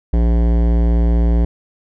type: tone with hard clipping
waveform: sine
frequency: 57.8 Hz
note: A#1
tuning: 14 cents flat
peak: -13 dBFS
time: 0.13-1.45 s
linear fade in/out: 5 ms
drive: 17 dB
effects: none